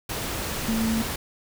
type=tone in noise; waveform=sine; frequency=224.1 Hz; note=A3; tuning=32 cents sharp; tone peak=-22 dBFS; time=0.68-1.02 s; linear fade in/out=5 ms; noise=pink; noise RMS=-30 dBFS; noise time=0.09-1.16 s; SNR=+5 dB; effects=none